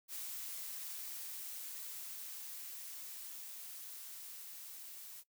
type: noise with level ramp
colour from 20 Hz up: blue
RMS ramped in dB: -44 to -51 dBFS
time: 0.08-5.24 s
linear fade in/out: 50 ms
effects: noise-tail reverb RT60 0.1 s tail -18 dB re dry